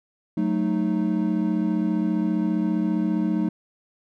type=chord; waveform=triangle; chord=D# diminished; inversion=first; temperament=equal with one note detuned; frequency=185 / 220 / 309.7 Hz; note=F#3 / A3 / D#4; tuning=0 / 0 / -8 cents; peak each=-23 dBFS; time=0.37-3.49 s; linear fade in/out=5 ms; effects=none